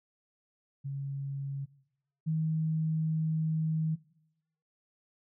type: tone pair in turn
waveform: sine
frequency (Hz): 138.59 / 158.47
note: C#3 / D#3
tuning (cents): 0 / +32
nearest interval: major second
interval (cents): 232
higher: second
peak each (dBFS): -33 / -27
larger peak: second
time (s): 0.84-1.66 / 2.26-3.96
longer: second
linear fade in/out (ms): 20
effects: noise-tail reverb RT60 0.8 s tail -20 dB re dry